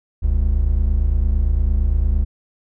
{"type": "tone pair together", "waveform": "triangle", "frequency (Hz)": [42.02, 70.8], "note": ["E1", "C#2"], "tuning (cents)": [34, 37], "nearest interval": "major sixth", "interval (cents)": 903, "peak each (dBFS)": -15, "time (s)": [0.22, 2.25], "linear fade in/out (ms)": 20, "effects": []}